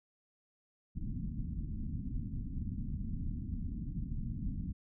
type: low-pass noise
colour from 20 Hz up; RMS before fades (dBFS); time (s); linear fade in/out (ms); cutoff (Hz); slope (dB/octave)
pink; -38; 0.95-4.73; 20; 260; 48
effects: none